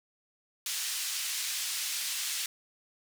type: band-pass noise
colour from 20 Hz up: white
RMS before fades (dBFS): -34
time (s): 0.66-2.46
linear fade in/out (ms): 2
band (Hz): 2200 to 8800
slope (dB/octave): 12
effects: none